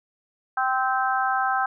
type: harmonic tone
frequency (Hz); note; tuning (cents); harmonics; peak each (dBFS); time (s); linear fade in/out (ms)
260; C4; -11; 3 / 4 / 5 / 6; -24 / -29 / -26 / -27; 0.57-1.66; 5
effects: none